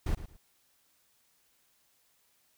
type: noise with echo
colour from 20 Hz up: brown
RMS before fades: -29 dBFS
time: 0.06-0.15 s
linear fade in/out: 5 ms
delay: 110 ms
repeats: 2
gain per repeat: -13 dB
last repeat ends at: 0.37 s
effects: white hiss -70 dBFS RMS until 2.57 s